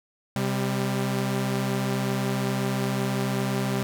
sawtooth tone pair together, 130 / 197.72 Hz, C3 / G3, -11 / +15 cents, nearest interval perfect fifth, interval 726 cents, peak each -23 dBFS, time 0.36-3.83 s, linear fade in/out 0 ms, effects none

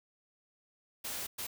white noise bursts at uneven times, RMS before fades -39 dBFS, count 2, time 1.04-1.27 / 1.38-1.47 s, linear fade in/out 10 ms, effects none

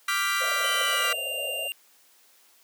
30% pulse chord, G dominant seventh, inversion second, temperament equal, 1174.7 / 1396.9 / 1568 / 1975.5 Hz, D6 / F6 / G6 / B6, 0 / 0 / 0 / 0 cents, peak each -26 / -27 / -30 / -26 dBFS, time 0.08-1.13 s, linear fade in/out 5 ms
pink band-pass noise, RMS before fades -37 dBFS, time 0.4-1.68 s, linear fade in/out 10 ms, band 490 to 680 Hz, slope 96 dB/octave
square tone with pitch glide, 3060 to 2790 Hz, G7 to F7, -42 to -2 cents, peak -30 dBFS, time 0.64-1.72 s, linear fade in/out 0 ms, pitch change -160 cents, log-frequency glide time 0.8-1.08 s
effects white hiss -59 dBFS RMS until 2.63 s + high-pass 300 Hz 12 dB/octave

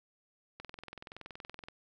click train, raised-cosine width 0.3 ms, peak -29 dBFS, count 24, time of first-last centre 0.6-1.685 s, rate 21.2 Hz, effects none

